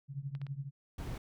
sine tone with tremolo, 138.59 Hz, C#3, in tune, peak -33 dBFS, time 0.08-0.71 s, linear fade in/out 50 ms, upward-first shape triangle, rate 12 Hz, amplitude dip 95%
clicks, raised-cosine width 0.3 ms, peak -36 dBFS, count 3, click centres 0.351 / 0.416 / 0.467 s
brown noise, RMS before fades -40 dBFS, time 0.98-1.18 s, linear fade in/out 5 ms
effects none

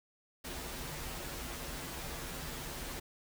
pink noise with comb filter, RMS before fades -42 dBFS, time 0.44-3 s, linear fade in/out 10 ms, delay 9.8 ms, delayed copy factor -0.7, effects none

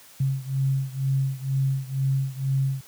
sine beating tone pair, 134.1 / 136.2 Hz, C3 / C#3, +43 / -30 cents, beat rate 2.1 Hz, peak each -24 / -26 dBFS, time 0.2-2.81 s, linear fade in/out 5 ms, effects white hiss -50 dBFS RMS until 2.87 s + high-pass 60 Hz 12 dB/octave

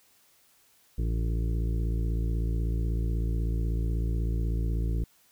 harmonic tone, 56.2 Hz, A1, 37 cents sharp, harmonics 1 / 2 / 3 / 5 / 6 / 7 / 8, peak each -26 / -33 / -37 / -43 / -43 / -48 / -48 dBFS, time 0.98-5.04 s, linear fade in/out 5 ms, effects white hiss -63 dBFS RMS until 5.31 s

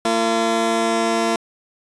15% pulse tone pair together, 227.3 / 341 Hz, A#3 / F4, -43 / -41 cents, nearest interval perfect fifth, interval 702 cents, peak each -14 dBFS, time 0.05-1.36 s, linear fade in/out 2 ms, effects resampled to 22050 Hz

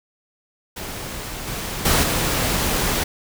pink noise with level steps, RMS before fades -31 / -28 / -17 / -21 dBFS, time 0.76-3.04 s, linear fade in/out 10 ms, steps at 1.47 / 1.85 / 2.03 s, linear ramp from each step 5 ms, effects none

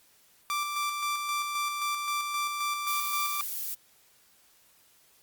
sawtooth tone with tremolo, 1174.7 Hz, D6, in tune, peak -24 dBFS, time 0.5-3.41 s, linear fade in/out 0 ms, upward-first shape square, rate 3.8 Hz, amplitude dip 35%
violet noise, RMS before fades -34 dBFS, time 2.87-3.75 s, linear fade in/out 10 ms
effects white hiss -62 dBFS RMS until 5.22 s + Opus 48 kbps

